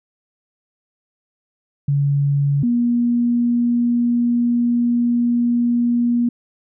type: tone pair in turn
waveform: sine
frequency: 141.7 / 239.1 Hz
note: C#3 / A#3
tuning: +38 / +44 cents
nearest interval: major sixth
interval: 906 cents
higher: second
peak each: -14 dBFS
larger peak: neither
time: 1.88-2.63 / 2.63-6.29 s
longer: second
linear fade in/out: 5 ms
effects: none